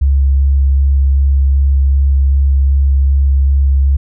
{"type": "tone with vibrato", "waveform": "sine", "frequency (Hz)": 68.5, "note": "C#2", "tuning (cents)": -20, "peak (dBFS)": -7, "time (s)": [0.01, 3.97], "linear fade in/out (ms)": 10, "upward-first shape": "square", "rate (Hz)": 2.6, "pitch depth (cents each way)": 9, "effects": []}